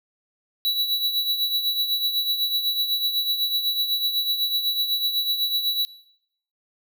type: tone with tremolo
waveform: square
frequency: 3929 Hz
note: B7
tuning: 10 cents flat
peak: -19 dBFS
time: 0.65-5.85 s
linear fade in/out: 0 ms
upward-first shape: triangle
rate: 8 Hz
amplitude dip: 65%
effects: noise-tail reverb RT60 0.7 s tail -18 dB re dry